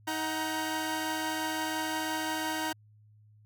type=tone cluster; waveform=sawtooth; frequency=315.6 / 742 / 941 / 1555 Hz; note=D#4 / F#5 / A#5 / G6; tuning=+25 / +5 / +16 / -14 cents; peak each=-31 / -36 / -31 / -35 dBFS; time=0.07-2.73 s; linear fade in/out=10 ms; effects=added 106 Hz sine -56 dBFS peak until 3.45 s